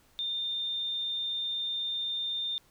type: tone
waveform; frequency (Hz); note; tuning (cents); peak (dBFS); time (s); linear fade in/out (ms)
sine; 3614; A7; +46; -30; 0.19-2.58; 0
effects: pink hiss -64 dBFS RMS until 2.7 s